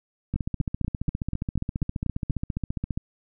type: two click trains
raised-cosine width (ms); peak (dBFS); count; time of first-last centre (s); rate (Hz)
5; -14 / -15; 9 / 40; 0.36-2.306 / 0.34-2.975; 4.11 / 14.8
effects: none